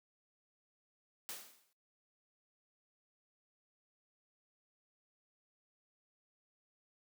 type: noise with exponential decay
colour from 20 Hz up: white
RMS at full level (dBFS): -42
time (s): 1.29-1.73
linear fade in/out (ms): 0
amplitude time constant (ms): 95
effects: noise-tail reverb RT60 0.4 s tail -24 dB re dry + high-pass 200 Hz 12 dB/octave